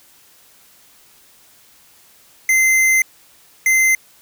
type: tone pair in turn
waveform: square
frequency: 2072 / 2072 Hz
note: C7 / C7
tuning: -17 / -17 cents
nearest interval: unison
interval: 0 cents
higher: neither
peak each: -12 dBFS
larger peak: neither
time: 2.49-3.02 / 3.66-3.95 s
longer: first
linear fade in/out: 2 ms
effects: white hiss -50 dBFS RMS until 4.21 s